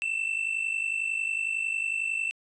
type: tone pair together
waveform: triangle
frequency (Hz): 2634 / 2685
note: E7 / E7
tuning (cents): -2 / +31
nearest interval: unison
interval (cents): 33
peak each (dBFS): -30 / -27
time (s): 0.02-2.31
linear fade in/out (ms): 0
effects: resampled to 24000 Hz